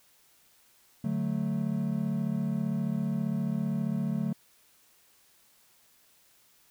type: chord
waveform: triangle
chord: D major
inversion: none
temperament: equal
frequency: 146.83 / 185 / 220 Hz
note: D3 / F#3 / A3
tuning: 0 / 0 / 0 cents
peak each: -31 / -30 / -29 dBFS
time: 1.04-4.33 s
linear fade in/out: 5 ms
effects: white hiss -63 dBFS RMS until 6.7 s